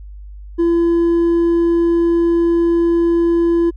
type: tone with hard clipping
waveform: sine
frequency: 338.6 Hz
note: E4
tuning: 46 cents sharp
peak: -12 dBFS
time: 0.58-3.71 s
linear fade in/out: 20 ms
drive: 2 dB
effects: added 50 Hz sine -31 dBFS peak until 3.76 s